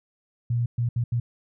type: tone bursts at uneven times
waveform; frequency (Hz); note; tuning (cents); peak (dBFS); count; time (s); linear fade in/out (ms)
sine; 119.1; A#2; +38; -21; 4; 0.5-0.66 / 0.78-0.89 / 0.96-1.04 / 1.12-1.2; 5
effects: none